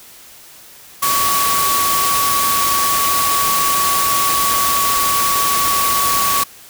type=tone in noise; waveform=sine; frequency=1128 Hz; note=C#6; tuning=30 cents sharp; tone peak=-16 dBFS; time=1.02-6.44 s; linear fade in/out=10 ms; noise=white; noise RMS=-18 dBFS; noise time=1.02-6.44 s; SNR=-1 dB; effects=white hiss -41 dBFS RMS until 6.69 s